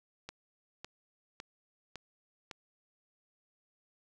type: click train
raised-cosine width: 0.2 ms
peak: -25 dBFS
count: 5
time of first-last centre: 0.29-2.512 s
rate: 1.8 Hz
effects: none